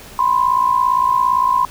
sine tone pair together, 993 / 1050.6 Hz, B5 / C6, +9 / +7 cents, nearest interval minor second, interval 98 cents, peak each -15 dBFS, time 0.19-1.65 s, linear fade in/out 2 ms, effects pink hiss -38 dBFS RMS until 1.7 s

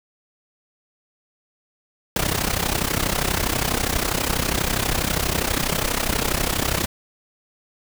pink noise with amplitude modulation, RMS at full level -19 dBFS, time 2.16-6.86 s, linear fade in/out 2 ms, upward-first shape sine, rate 32.3 Hz, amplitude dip 80%, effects none

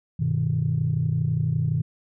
sine chord, G augmented, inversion none, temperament equal, 98 / 123.47 / 155.56 Hz, G2 / B2 / D#3, 0 / 0 / 0 cents, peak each -28 / -24 / -23 dBFS, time 0.19-1.82 s, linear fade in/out 10 ms, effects tanh soft clip ceiling -13 dBFS

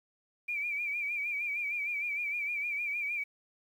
sine tone with vibrato, 2349 Hz, D7, in tune, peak -31 dBFS, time 0.48-3.24 s, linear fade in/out 10 ms, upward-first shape sine, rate 6.5 Hz, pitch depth 67 cents each way, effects 10-bit

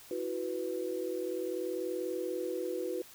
sine chord, E suspended second, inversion none, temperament equal, 329.6 / 370 / 493.9 Hz, E4 / F#4 / B4, 0 / 0 / 0 cents, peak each -39 / -36 / -37 dBFS, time 0.11-3.02 s, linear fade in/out 2 ms, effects white hiss -54 dBFS RMS until 3.14 s

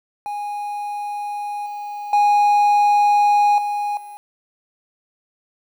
triangle tone with level steps, 825 Hz, G#5, 12 cents flat, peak -22 / -25 / -10 / -18 / -32 dBFS, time 0.26-4.17 s, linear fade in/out 0 ms, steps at 1.66 / 2.13 / 3.58 / 3.97 s, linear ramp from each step 2 ms, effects 8-bit

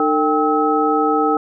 sine tone cluster, 303.1 / 451.4 / 787 / 1291 Hz, D#4 / A4 / G5 / E6, -45 / +44 / +7 / -37 cents, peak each -19 dBFS, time 0-1.37 s, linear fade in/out 2 ms, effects none

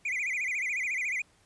triangle tone with vibrato, 2217 Hz, C#7, in tune, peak -27 dBFS, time 0.05-1.22 s, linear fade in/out 5 ms, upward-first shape sine, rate 14 Hz, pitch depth 190 cents each way, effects pink hiss -64 dBFS RMS until 1.45 s + resampled to 24000 Hz

